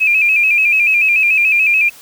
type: tone with vibrato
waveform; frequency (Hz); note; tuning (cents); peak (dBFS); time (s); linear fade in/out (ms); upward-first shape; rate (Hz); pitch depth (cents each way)
sine; 2481; D#7; -6; -9; 0-1.9; 20; square; 6.9; 61
effects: white hiss -40 dBFS RMS until 2.01 s